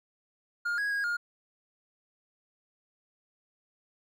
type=tone with pitch steps; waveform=triangle; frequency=1416 / 1656 / 1639 / 1419 Hz; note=F6 / G#6 / G#6 / F6; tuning=+23 / -5 / -23 / +27 cents; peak=-26 dBFS; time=0.65-1.17 s; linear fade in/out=10 ms; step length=130 ms; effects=none